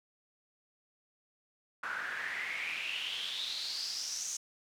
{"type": "noise with band-pass filter sweep", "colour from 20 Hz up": "pink", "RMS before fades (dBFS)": -38, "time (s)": [1.83, 4.37], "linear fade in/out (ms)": 5, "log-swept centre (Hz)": [1400, 6600], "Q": 6.7, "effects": []}